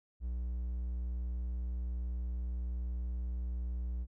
triangle tone, 60.6 Hz, B1, 32 cents flat, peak -32 dBFS, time 0.2-4.07 s, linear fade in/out 50 ms, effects none

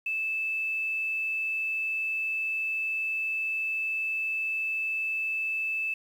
sine tone, 2627 Hz, E7, 7 cents flat, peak -27 dBFS, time 0.06-5.94 s, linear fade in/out 5 ms, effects 9-bit

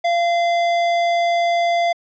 sine tone with hard clipping, 688 Hz, F5, 26 cents flat, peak -17 dBFS, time 0.04-1.93 s, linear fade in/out 10 ms, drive 13 dB, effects low-pass 6000 Hz 12 dB/octave

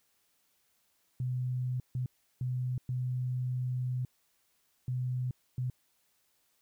sine tone bursts at uneven times, 126.2 Hz, B2, 38 cents sharp, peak -30 dBFS, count 6, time 1.2-1.8 / 1.95-2.06 / 2.41-2.78 / 2.89-4.05 / 4.88-5.31 / 5.58-5.7 s, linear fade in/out 2 ms, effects white hiss -73 dBFS RMS until 6.61 s

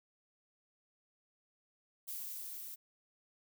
violet noise with level ramp, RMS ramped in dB -42 to -47 dBFS, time 2.07-2.76 s, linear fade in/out 20 ms, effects none

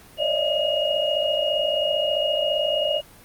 sine tone cluster, 553 / 576 / 611 / 665 / 2867 Hz, C#5 / D5 / D#5 / E5 / F7, -4 / -34 / -32 / +15 / +45 cents, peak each -30 / -28 / -24 / -29 / -24 dBFS, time 0.17-3.02 s, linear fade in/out 50 ms, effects pink hiss -48 dBFS RMS until 3.24 s + Opus 32 kbps

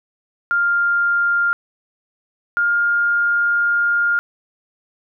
sine tone pair in turn, 1400 / 1410.6 Hz, F6 / F6, +4 / +17 cents, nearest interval unison, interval 13 cents, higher second, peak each -14 dBFS, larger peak neither, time 0.51-1.53 / 2.57-4.19 s, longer second, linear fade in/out 0 ms, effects none

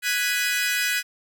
sawtooth chord, G# minor seventh, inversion third, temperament equal, 1480 / 1661.2 / 1975.5 / 2489 Hz, F#6 / G#6 / B6 / D#7, 0 / 0 / 0 / 0 cents, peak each -24 dBFS, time 0.02-1.03 s, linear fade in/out 50 ms, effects none

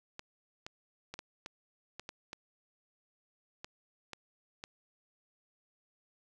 clicks, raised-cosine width 0.2 ms, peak -25 dBFS, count 11, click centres 0.194 / 0.665 / 1.14 / 1.191 / 1.461 / 1.996 / 2.091 / 2.331 / 3.645 / 4.133 / 4.639 s, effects none

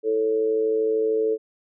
sine tone with amplitude modulation, 440 Hz, A4, in tune, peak -16 dBFS, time 0.03-1.38 s, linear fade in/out 50 ms, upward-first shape sine, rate 113 Hz, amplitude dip 65%, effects none

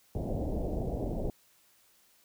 pink low-pass noise, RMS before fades -33 dBFS, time 0.15-1.3 s, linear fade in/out 2 ms, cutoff 720 Hz, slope 48 dB/octave, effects white hiss -65 dBFS RMS until 2.24 s

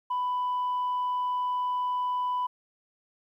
sine tone, 994 Hz, B5, 11 cents sharp, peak -24 dBFS, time 0.1-2.47 s, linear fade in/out 10 ms, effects tanh soft clip ceiling -24 dBFS + 11-bit

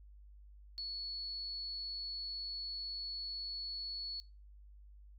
sine tone, 4402 Hz, C#8, 13 cents flat, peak -39 dBFS, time 0.78-4.2 s, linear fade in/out 0 ms, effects noise-tail reverb RT60 0.3 s tail -22 dB re dry + added 50 Hz sine -54 dBFS peak until 5.18 s

